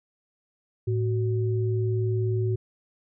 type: tone pair together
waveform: sine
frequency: 109.93 / 373.2 Hz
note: A2 / F#4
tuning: -1 / +15 cents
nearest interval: octave + major sixth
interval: 2116 cents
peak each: -23 / -29 dBFS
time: 0.87-2.56 s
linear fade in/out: 10 ms
effects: none